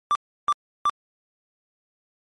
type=tone bursts; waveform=triangle; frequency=1174.7 Hz; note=D6; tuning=in tune; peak=-15 dBFS; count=3; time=0.11-0.896 s; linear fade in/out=0 ms; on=42 ms; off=330 ms; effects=MP3 48 kbps